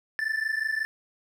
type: tone pair together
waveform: triangle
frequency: 1750 / 1775.5 Hz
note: A6 / A6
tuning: -10 / +15 cents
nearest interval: unison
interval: 25 cents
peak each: -27 dBFS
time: 0.19-0.85 s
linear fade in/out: 0 ms
effects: none